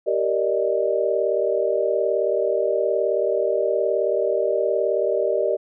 sine chord, Eb major seventh, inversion first, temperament just, 388.9 / 466.7 / 583.4 / 622.3 Hz, G4 / Bb4 / D5 / Eb5, -14 / +2 / -12 / 0 cents, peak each -24 dBFS, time 0.06-5.57 s, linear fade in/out 20 ms, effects none

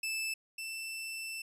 sawtooth tone pair in turn, 2634 / 2663 Hz, E7 / E7, -2 / +17 cents, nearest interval unison, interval 19 cents, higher second, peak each -30 / -35 dBFS, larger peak first, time 0.03-0.34 / 0.58-1.42 s, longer second, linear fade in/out 5 ms, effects resampled to 32000 Hz

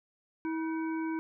harmonic tone with a mistuned harmonic, 322.4 Hz, E4, 38 cents flat, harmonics 1 / 3 / 5 / 7, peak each -31 / -41 / -45 / -48 dBFS, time 0.45-1.19 s, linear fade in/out 0 ms, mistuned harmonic 5, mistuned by -95 cents, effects none

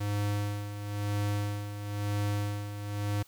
square tone with tremolo, 102.8 Hz, G#2, 17 cents flat, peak -28 dBFS, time 0-3.23 s, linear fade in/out 10 ms, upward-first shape sine, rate 1 Hz, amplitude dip 65%, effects white hiss -60 dBFS RMS until 3.27 s

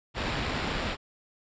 pink noise with sample-and-hold, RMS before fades -31 dBFS, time 0.14-0.97 s, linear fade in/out 50 ms, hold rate 6300 Hz, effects resampled to 16000 Hz

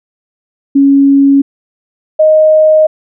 sine tone pair in turn, 277.3 / 622.5 Hz, C#4 / D#5, +1 / +1 cents, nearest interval octave + major second, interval 1400 cents, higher second, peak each -3 dBFS, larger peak neither, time 0.75-1.42 / 2.19-2.87 s, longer second, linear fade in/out 10 ms, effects none

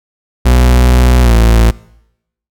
40% pulse tone with pitch glide, 61.74 to 56.62 Hz, B1 to A#1, 0 to -50 cents, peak -4 dBFS, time 0.45-1.71 s, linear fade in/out 10 ms, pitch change -150 cents, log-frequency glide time 1.22-1.34 s, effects noise-tail reverb RT60 0.8 s tail -22 dB re dry

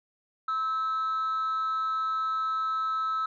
sine tone with amplitude modulation, 1302 Hz, E6, 22 cents flat, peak -22 dBFS, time 0.48-3.26 s, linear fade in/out 5 ms, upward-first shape sine, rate 275 Hz, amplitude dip 45%, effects tanh soft clip ceiling -24 dBFS

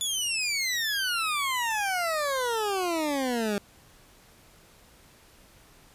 20% pulse exponential sweep, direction down, 3493 to 198.7 Hz, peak -21 dBFS, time 0.01-3.58 s, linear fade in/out 0 ms, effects pink hiss -56 dBFS RMS until 5.94 s + resampled to 32000 Hz

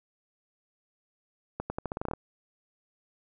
accelerating click train, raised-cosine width 1 ms, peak -18 dBFS, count 11, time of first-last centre 1.6-2.135 s, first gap 100 ms, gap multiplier 0.85, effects none

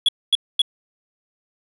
triangle tone bursts, 3368 Hz, G#7, 24 cents sharp, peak -11 dBFS, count 3, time 0.06-0.618 s, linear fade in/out 2 ms, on 26 ms, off 240 ms, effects resampled to 32000 Hz + 8-bit

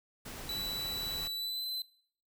pink noise, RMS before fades -44 dBFS, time 0.25-1.28 s, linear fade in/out 10 ms
45% pulse tone with pitch glide, 3951 to 4041 Hz, B7 to B7, 0 to +39 cents, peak -34 dBFS, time 0.49-1.82 s, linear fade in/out 2 ms, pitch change +39 cents, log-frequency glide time 1.35-1.65 s
effects noise-tail reverb RT60 0.6 s tail -21 dB re dry

